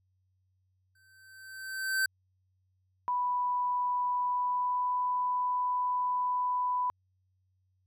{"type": "tone with exponential growth", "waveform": "square", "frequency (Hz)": 1546, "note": "G6", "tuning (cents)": -24, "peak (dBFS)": -25, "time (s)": [0.95, 2.06], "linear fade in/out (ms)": 5, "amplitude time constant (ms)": 240}
{"type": "tone with pitch glide", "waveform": "sine", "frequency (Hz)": [987.8, 994.1], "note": ["B5", "B5"], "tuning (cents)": [0, 11], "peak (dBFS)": -27, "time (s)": [3.08, 6.9], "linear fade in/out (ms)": 0, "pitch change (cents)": 11, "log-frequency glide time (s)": [4.19, 4.98]}
{"effects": ["added 93 Hz sine -70 dBFS peak until 7.86 s"]}